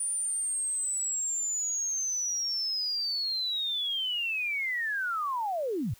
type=linear sweep; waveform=sine; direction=down; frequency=9420 to 83.9 Hz; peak=-28 dBFS; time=0-5.94 s; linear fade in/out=5 ms; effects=white hiss -58 dBFS RMS until 5.99 s